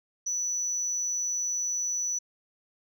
sine tone, 5940 Hz, F#8, 6 cents sharp, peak -26 dBFS, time 0.26-2.19 s, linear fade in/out 10 ms, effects tanh soft clip ceiling -23 dBFS

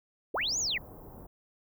pink band-stop noise, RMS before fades -48 dBFS, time 0.34-1.27 s, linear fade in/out 10 ms, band 930 to 16000 Hz, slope 24 dB/octave
sine linear two-way sweep, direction up then down, 247.3 to 7080 to 1782 Hz, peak -28 dBFS, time 0.34-0.78 s, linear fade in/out 5 ms, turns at 0.59 s
effects none

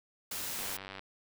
white noise, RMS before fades -38 dBFS, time 0.31-0.77 s, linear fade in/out 5 ms
click train, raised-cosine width 0.3 ms, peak -27 dBFS, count 40, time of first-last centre 0.59-0.994 s, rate 96.6 Hz
effects none

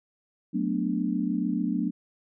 sine chord, B minor seventh, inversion second, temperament equal, 185 / 220 / 246.9 / 293.7 Hz, F#3 / A3 / B3 / D4, 0 / 0 / 0 / 0 cents, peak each -30 dBFS, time 0.53-1.91 s, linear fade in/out 20 ms, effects none

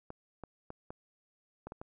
clicks, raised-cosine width 1 ms, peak -29 dBFS, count 7, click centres 0.104 / 0.437 / 0.704 / 0.905 / 1.67 / 1.721 / 1.815 s, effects none

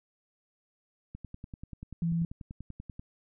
click train, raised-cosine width 5 ms, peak -29 dBFS, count 20, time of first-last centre 1.15-2.995 s, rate 10.3 Hz
sine tone, 167.5 Hz, E3, 28 cents sharp, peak -26 dBFS, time 2.02-2.25 s, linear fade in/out 2 ms
effects none

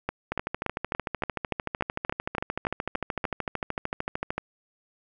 two click trains, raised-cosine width 0.5 ms, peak -12 / -13 dBFS, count 12 / 55, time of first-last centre 0.09-3.242 / 0.32-4.38 s, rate 3.49 / 13.3 Hz, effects none

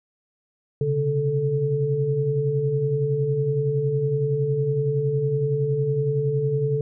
sine tone cluster, 130.7 / 141.5 / 438.2 Hz, C3 / C#3 / A4, -1 / +36 / -7 cents, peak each -29 / -23 / -23 dBFS, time 0.81-6.81 s, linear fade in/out 2 ms, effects none

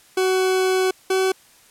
40% pulse tone pair in turn, 374.6 / 378.5 Hz, F#4 / F#4, +21 / +39 cents, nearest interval unison, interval 18 cents, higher second, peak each -16 dBFS, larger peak neither, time 0.17-0.91 / 1.1-1.32 s, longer first, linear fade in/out 5 ms, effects white hiss -52 dBFS RMS until 1.7 s + low-pass 12000 Hz 12 dB/octave

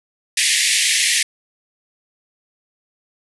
pink band-pass noise, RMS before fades -17 dBFS, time 0.37-1.23 s, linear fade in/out 5 ms, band 1800 to 11000 Hz, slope 96 dB/octave, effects none

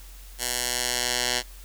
10% pulse tone with band-pass filter sweep, 123.4 Hz, B2, 1 cent flat, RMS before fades -27 dBFS, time 0.38-1.43 s, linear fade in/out 50 ms, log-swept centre 9200 to 5000 Hz, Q 0.81, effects added 45 Hz sine -42 dBFS peak until 1.64 s + white hiss -50 dBFS RMS until 1.64 s

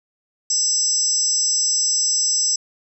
sine tone cluster, 5200 / 6040 / 7680 Hz, E8 / F#8 / B8, -24 / +35 / -49 cents, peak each -21 dBFS, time 0.5-2.56 s, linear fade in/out 5 ms, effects none

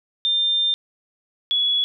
sine tone pair in turn, 3600 / 3383 Hz, A7 / G#7, +39 / +31 cents, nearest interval minor second, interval 108 cents, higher first, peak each -17 / -17 dBFS, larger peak neither, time 0.25-0.74 / 1.51-1.84 s, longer first, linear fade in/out 0 ms, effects none

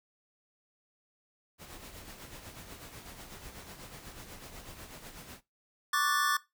pink noise with tremolo, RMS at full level -46 dBFS, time 1.58-5.41 s, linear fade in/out 50 ms, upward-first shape sine, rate 8.1 Hz, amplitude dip 50%
square chord, D major seventh, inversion third, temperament equal, 1108.7 / 1174.7 / 1480 / 1760 Hz, C#6 / D6 / F#6 / A6, 0 / 0 / 0 / 0 cents, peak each -34 / -31 / -36 / -32 dBFS, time 5.93-6.37 s, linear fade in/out 5 ms
effects noise-tail reverb RT60 0.2 s tail -18 dB re dry

